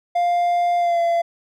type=tone with pitch glide; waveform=triangle; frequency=700 to 681.6 Hz; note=F5 to F5; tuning=+4 to -42 cents; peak=-14 dBFS; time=0.15-1.22 s; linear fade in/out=10 ms; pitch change=-46 cents; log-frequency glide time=0.78-1 s; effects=none